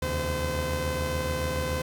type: tone cluster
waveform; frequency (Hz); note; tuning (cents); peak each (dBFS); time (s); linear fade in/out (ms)
sawtooth; 76.3 / 83.3 / 132.8 / 513; D#2 / E2 / C3 / C5; -33 / +19 / +26 / -34; -27 / -32 / -33 / -26; 0.02-1.82; 5
effects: none